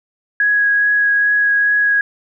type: tone with vibrato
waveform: sine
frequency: 1661.2 Hz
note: G#6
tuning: in tune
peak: -11 dBFS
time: 0.4-2.01 s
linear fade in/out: 2 ms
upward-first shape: triangle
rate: 2.4 Hz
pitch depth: 12 cents each way
effects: none